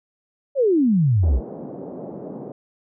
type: exponential sweep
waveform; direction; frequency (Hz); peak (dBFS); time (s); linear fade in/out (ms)
sine; down; 580 to 54.7; -14; 0.55-1.41; 50
type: band-pass noise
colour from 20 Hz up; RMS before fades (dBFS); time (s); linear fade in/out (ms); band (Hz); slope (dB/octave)
pink; -34; 1.23-2.52; 2; 170 to 630; 24
effects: none